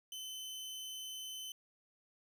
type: tone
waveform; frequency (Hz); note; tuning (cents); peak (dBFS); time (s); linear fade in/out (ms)
sawtooth; 3050; G7; -48; -40; 0.12-1.52; 2
effects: none